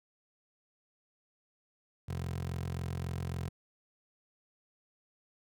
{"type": "tone with high-pass filter", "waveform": "15% pulse", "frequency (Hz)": 43.65, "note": "F1", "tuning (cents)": 0, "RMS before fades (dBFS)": -37, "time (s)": [2.08, 3.49], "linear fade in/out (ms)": 10, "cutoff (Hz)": 100, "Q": 2.4, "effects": []}